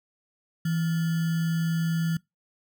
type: tone with sample-and-hold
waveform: sine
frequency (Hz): 164.81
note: E3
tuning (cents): 0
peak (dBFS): -23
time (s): 0.65-2.17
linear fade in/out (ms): 5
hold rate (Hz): 1575
effects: noise-tail reverb RT60 0.2 s tail -24 dB re dry